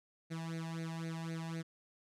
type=tone with flanger; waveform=sawtooth; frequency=164 Hz; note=E3; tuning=9 cents flat; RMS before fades=-41 dBFS; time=0.3-1.63 s; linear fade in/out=20 ms; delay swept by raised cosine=0.47 to 1.16 ms; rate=3.9 Hz; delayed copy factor=+0.85; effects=low-pass 9000 Hz 12 dB/octave